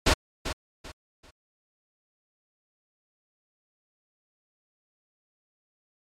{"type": "noise with echo", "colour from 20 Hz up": "pink", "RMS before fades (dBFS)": -19, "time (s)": [0.06, 0.14], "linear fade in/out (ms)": 10, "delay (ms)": 390, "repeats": 3, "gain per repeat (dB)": -11, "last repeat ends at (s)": 1.31, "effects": ["low-pass 7000 Hz 12 dB/octave", "MP3 96 kbps"]}